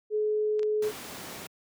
sine tone, 425.8 Hz, G#4, 43 cents sharp, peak -24 dBFS, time 0.1-0.92 s, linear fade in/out 50 ms
clicks, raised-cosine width 0.2 ms, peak -27 dBFS, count 2, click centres 0.594 / 0.631 s
pink noise, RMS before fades -40 dBFS, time 0.82-1.47 s, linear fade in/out 5 ms
effects high-pass 150 Hz 12 dB/octave

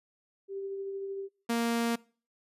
sine tone with tremolo, 392 Hz, G4, in tune, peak -33 dBFS, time 0.48-1.29 s, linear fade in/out 50 ms, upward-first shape triangle, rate 13 Hz, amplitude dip 30%
sawtooth tone, 233.1 Hz, A#3, in tune, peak -23 dBFS, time 1.49-1.96 s, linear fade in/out 10 ms
effects noise-tail reverb RT60 0.4 s tail -23 dB re dry + resampled to 32000 Hz

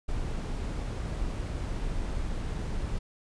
brown noise, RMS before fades -32 dBFS, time 0.08-2.99 s, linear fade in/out 10 ms, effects resampled to 22050 Hz

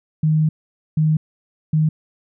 sine tone bursts at uneven times, 155.56 Hz, D#3, in tune, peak -13 dBFS, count 3, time 0.23-0.49 / 0.97-1.17 / 1.73-1.89 s, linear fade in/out 5 ms, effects none

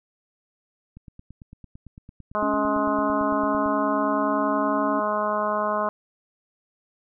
click train, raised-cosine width 5 ms, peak -30 dBFS, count 25, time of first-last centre 0.97-3.661 s, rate 8.92 Hz
harmonic tone, 210.4 Hz, G#3, 23 cents sharp, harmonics 1 / 2 / 3 / 4 / 5 / 6 / 7, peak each -33 / -34 / -26 / -33 / -26 / -30 / -36 dBFS, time 2.35-5.89 s, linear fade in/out 0 ms
sine tone, 280 Hz, C#4, 18 cents sharp, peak -25 dBFS, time 2.42-5 s, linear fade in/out 5 ms
effects none

